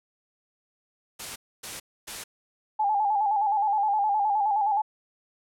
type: noise bursts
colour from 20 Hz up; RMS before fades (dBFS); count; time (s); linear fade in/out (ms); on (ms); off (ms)
white; -36; 3; 1.19-2.24; 10; 170; 270
type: tone with vibrato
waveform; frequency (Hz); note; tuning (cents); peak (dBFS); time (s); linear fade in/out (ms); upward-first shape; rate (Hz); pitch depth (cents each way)
sine; 830.6; G#5; 0; -21; 2.79-4.82; 10; square; 9.6; 61
effects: low-pass 11000 Hz 12 dB/octave